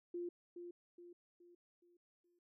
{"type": "tone with echo", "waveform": "sine", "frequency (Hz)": 349.2, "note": "F4", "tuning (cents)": 0, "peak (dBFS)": -40, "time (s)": [0.14, 0.29], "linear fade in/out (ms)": 5, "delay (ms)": 420, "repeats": 5, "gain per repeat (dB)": -7, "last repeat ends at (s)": 2.39, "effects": []}